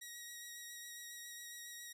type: tone with vibrato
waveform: 10% pulse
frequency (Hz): 1900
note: A#6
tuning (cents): +33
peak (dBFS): -39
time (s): 0.01-1.93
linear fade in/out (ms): 10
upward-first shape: sine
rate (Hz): 7.3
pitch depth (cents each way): 16
effects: none